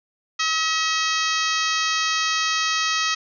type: harmonic tone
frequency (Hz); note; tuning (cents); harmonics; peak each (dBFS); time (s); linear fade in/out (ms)
640; D#5; +49; 2 / 3 / 4 / 5 / 6 / 7 / 8 / 9 / 10; -25 / -27 / -28 / -29 / -30 / -30 / -31 / -32 / -32; 0.39-3.15; 10
effects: none